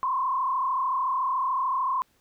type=tone with frequency modulation; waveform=sine; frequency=1046.5 Hz; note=C6; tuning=in tune; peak=-23 dBFS; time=0.03-2.02 s; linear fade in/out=0 ms; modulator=33.6 Hz; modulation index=1.5; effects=pink hiss -66 dBFS RMS until 2.2 s